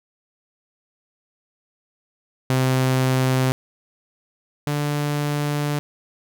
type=tone pair in turn; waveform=sawtooth; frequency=130 / 146.68 Hz; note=C3 / D3; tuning=-11 / -2 cents; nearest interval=major second; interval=209 cents; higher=second; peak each=-13 / -17 dBFS; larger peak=first; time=2.5-3.52 / 4.67-5.79 s; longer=second; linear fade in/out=0 ms; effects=none